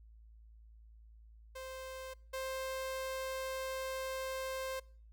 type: tone pair in turn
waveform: sawtooth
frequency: 523 / 526 Hz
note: C5 / C5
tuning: -1 / +9 cents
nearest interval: unison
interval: 10 cents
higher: second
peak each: -40 / -34 dBFS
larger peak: second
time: 1.55-2.14 / 2.33-4.8 s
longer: second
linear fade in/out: 10 ms
effects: noise-tail reverb RT60 0.5 s tail -24 dB re dry + added 55 Hz sine -55 dBFS peak until 5.12 s